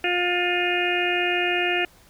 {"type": "harmonic tone", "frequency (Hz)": 354.3, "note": "F4", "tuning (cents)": 25, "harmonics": [1, 2, 4, 5, 6, 7, 8], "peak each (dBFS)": [-26, -28, -32, -28, -32, -26, -29], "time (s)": [0.04, 1.85], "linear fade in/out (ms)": 2, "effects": ["pink hiss -54 dBFS RMS until 2.09 s"]}